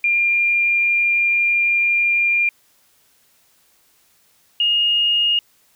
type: tone pair in turn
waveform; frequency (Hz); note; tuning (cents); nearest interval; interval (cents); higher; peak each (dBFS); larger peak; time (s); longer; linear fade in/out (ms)
sine; 2398 / 2852; D7 / F7; +36 / +36; minor third; 300; second; -14; neither; 0.04-2.49 / 4.6-5.39; first; 2
effects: white hiss -58 dBFS RMS until 5.75 s